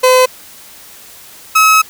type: tone pair in turn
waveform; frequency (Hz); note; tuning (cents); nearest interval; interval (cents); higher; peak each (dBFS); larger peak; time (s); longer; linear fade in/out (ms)
30% pulse; 510 / 1285.1; C5 / E6; -44 / -44; octave + major third; 1600; second; -3; neither; 0.03-0.26 / 1.55-1.82; second; 10
effects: white hiss -37 dBFS RMS until 1.89 s